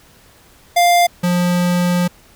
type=tone pair in turn; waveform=square; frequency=699 / 177.04 Hz; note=F5 / F3; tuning=+1 / +24 cents; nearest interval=2 octaves; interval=2377 cents; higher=first; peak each=-10 / -14 dBFS; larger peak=first; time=0.76-1.07 / 1.23-2.08 s; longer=second; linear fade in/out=10 ms; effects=pink hiss -48 dBFS RMS until 2.35 s